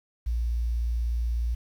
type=tone with quantisation; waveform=sine; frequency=58.27 Hz; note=A#1; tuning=in tune; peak=-24 dBFS; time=0.26-1.55 s; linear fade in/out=10 ms; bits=9; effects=none